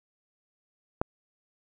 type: click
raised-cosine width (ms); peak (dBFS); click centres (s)
1; -11; 1.015
effects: none